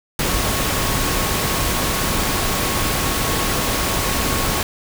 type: tone in noise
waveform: sine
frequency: 1100 Hz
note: C#6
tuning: 14 cents flat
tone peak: -30 dBFS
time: 0.3-4.61 s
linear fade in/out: 2 ms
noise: pink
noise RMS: -20 dBFS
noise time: 0.19-4.63 s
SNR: -13 dB
effects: none